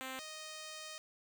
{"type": "tone pair in turn", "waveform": "5% pulse", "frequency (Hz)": [261.6, 622.2], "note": ["C4", "D#5"], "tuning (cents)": [0, 0], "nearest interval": "octave + minor third", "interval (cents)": 1500, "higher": "second", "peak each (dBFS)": [-30, -34], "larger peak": "first", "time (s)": [[0.01, 0.19], [0.19, 0.98]], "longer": "second", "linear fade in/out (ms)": 0, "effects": []}